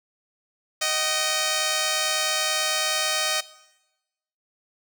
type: tone pair together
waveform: 5% pulse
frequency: 622.3 / 760.6 Hz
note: D#5 / F#5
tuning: 0 / +48 cents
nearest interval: minor third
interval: 348 cents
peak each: -12 / -17 dBFS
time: 0.81-3.41 s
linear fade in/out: 10 ms
effects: noise-tail reverb RT60 1.0 s tail -19 dB re dry